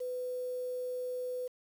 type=tone with quantisation; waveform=sine; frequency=500 Hz; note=B4; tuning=21 cents sharp; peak=-34 dBFS; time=0-1.48 s; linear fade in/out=10 ms; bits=9; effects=none